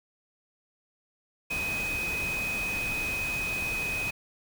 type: tone in noise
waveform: sine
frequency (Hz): 2513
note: D#7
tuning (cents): +17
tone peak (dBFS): -29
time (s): 1.5-4.11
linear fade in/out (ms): 10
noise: pink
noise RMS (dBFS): -37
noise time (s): 1.5-4.11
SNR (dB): +5
effects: none